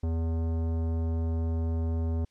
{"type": "tone with tanh clipping", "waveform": "sine", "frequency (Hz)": 82, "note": "E2", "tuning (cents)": -9, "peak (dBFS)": -28, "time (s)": [0.03, 2.25], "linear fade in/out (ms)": 5, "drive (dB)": 16, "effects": ["white hiss -72 dBFS RMS until 2.3 s", "low-pass 6000 Hz 12 dB/octave"]}